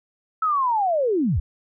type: linear sweep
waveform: sine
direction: down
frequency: 1318.5 to 52.3 Hz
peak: -18 dBFS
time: 0.42-1.4 s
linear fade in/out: 5 ms
effects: none